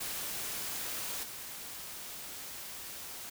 white noise with level steps, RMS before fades -38 / -44 dBFS, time 0-3.3 s, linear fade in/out 10 ms, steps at 1.23 s, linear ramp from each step 5 ms, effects none

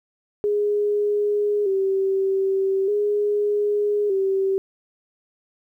sine tone with vibrato, 400 Hz, G4, 35 cents sharp, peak -18 dBFS, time 0.44-4.58 s, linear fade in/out 0 ms, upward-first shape square, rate 0.41 Hz, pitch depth 59 cents each way, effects 10-bit

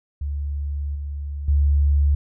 sine tone with level steps, 71.8 Hz, D2, 39 cents flat, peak -23 / -26 / -14 dBFS, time 0.21-2.15 s, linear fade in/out 5 ms, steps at 0.95 / 1.48 s, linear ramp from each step 5 ms, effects none

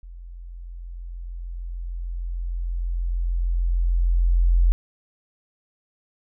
sine tone with level ramp, 43.25 Hz, F1, 16 cents flat, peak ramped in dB -37 to -13 dBFS, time 0.03-4.72 s, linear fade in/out 0 ms, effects none

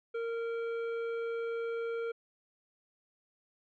triangle tone with hard clipping, 461.8 Hz, A#4, 16 cents flat, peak -35 dBFS, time 0.14-2.12 s, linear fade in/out 10 ms, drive 15 dB, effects low-pass 3000 Hz 12 dB/octave

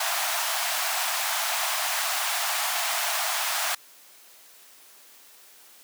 pink high-pass noise, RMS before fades -27 dBFS, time 0-3.75 s, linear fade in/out 5 ms, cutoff 640 Hz, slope 96 dB/octave, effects white hiss -52 dBFS RMS until 5.83 s + high-pass 300 Hz 12 dB/octave

